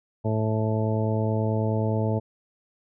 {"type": "harmonic tone", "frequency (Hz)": 109.4, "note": "A2", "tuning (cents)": -9, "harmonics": [1, 2, 3, 4, 5, 6, 8], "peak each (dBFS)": [-24, -29, -34, -31, -33, -33, -36], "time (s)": [0.24, 2.2], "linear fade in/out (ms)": 20, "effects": []}